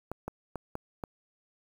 clicks, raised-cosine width 1 ms, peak -21 dBFS, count 5, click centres 0.116 / 0.28 / 0.557 / 0.754 / 1.038 s, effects 8-bit

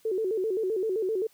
sine tone with vibrato, 406.5 Hz, G#4, 37 cents flat, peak -25 dBFS, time 0.05-1.27 s, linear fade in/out 5 ms, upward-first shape square, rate 7.7 Hz, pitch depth 150 cents each way, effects white hiss -62 dBFS RMS until 1.33 s

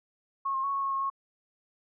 sine tone with pitch steps, 1093 / 1066 / 1109 / 1101 / 1093 / 1084 / 1093 Hz, C#6 / C6 / C#6 / C#6 / C#6 / C#6 / C#6, -25 / +32 / 0 / -12 / -25 / -39 / -25 cents, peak -27 dBFS, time 0.45-1.101 s, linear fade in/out 10 ms, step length 93 ms, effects none

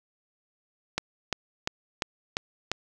click train, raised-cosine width 0.2 ms, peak -9 dBFS, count 6, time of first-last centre 0.98-2.716 s, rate 2.88 Hz, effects none

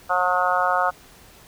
harmonic tone, 180.8 Hz, F#3, 40 cents flat, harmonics 3 / 4 / 5 / 6 / 7 / 8, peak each -27 / -23 / -26 / -27 / -23 / -26 dBFS, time 0.09-0.91 s, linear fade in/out 20 ms, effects pink hiss -49 dBFS RMS until 1.47 s

